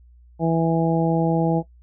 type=harmonic tone; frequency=164.6 Hz; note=E3; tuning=2 cents flat; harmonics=1 / 2 / 3 / 4 / 5; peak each=-20 / -23 / -25 / -26 / -27 dBFS; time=0.39-1.63 s; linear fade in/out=50 ms; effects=noise-tail reverb RT60 0.1 s tail -17 dB re dry + added 60 Hz sine -47 dBFS peak until 1.82 s